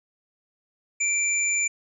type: tone pair together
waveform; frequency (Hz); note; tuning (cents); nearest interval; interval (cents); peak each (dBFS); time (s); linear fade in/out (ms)
sine; 2349 / 7034; D7 / A8; 0 / -1; octave + perfect fifth; 1899; -24; 1-1.68; 10
effects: none